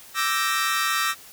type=chord; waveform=sawtooth; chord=E half-diminished seventh; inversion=third; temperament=equal; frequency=1174.7 / 1318.5 / 1568 / 1864.7 Hz; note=D6 / E6 / G6 / Bb6; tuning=0 / 0 / 0 / 0 cents; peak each=-24 / -22 / -27 / -23 dBFS; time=0.14-1.15 s; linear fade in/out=50 ms; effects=white hiss -46 dBFS RMS until 1.32 s